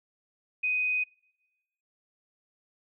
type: tone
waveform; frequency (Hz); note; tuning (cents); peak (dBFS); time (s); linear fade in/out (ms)
sine; 2500; D#7; +8; -25; 0.63-1.04; 10
effects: noise-tail reverb RT60 1.0 s tail -25 dB re dry